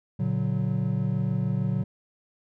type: chord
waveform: triangle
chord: Bb augmented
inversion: none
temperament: equal with one note detuned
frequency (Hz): 116.54 / 143.15 / 185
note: Bb2 / D3 / F#3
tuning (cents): 0 / -44 / 0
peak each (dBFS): -26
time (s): 0.19-1.84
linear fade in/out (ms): 10
effects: none